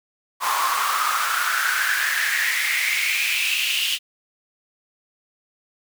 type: noise with high-pass filter sweep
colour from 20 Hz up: pink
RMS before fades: -22 dBFS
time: 0.4-3.99 s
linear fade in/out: 50 ms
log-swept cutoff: 1000 to 3000 Hz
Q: 6.7
effects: none